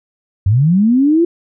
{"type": "linear sweep", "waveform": "sine", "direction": "up", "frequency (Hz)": [89.5, 349.2], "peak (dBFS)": -8, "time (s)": [0.46, 1.25], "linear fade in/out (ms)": 5, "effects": []}